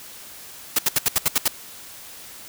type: noise bursts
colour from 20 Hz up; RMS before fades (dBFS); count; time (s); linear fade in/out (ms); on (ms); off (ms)
white; -18; 8; 0.76-1.481; 5; 28; 71
effects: white hiss -41 dBFS RMS until 2.48 s